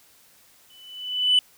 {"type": "tone with exponential growth", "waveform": "sine", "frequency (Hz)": 2991, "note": "F#7", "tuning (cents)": 18, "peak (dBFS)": -11, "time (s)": [0.7, 1.39], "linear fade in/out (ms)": 2, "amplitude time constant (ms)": 150, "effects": ["tanh soft clip ceiling -12 dBFS", "white hiss -56 dBFS RMS until 1.57 s"]}